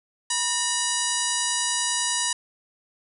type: harmonic tone with a mistuned harmonic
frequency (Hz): 970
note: B5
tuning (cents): -31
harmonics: 1 / 2 / 3 / 4 / 5 / 6 / 7 / 8 / 9 / 10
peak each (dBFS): -32 / -32 / -32 / -32 / -32 / -32 / -32 / -32 / -32 / -32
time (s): 0.3-2.33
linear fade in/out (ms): 5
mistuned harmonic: 2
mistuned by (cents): -100
effects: none